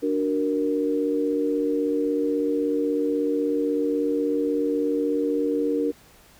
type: chord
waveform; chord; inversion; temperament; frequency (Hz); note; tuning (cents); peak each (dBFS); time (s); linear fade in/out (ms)
sine; D augmented; none; equal; 293.7 / 370 / 466.2; D4 / F#4 / A#4; 0 / 0 / 0; -24 / -30 / -24; 0.02-5.92; 20
effects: pink hiss -53 dBFS RMS until 6.39 s